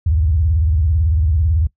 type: tone with vibrato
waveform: sine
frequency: 78.2 Hz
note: D#2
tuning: 9 cents sharp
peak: -12 dBFS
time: 0.06-1.67 s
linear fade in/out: 5 ms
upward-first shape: square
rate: 18 Hz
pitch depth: 210 cents each way
effects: noise-tail reverb RT60 0.1 s tail -21 dB re dry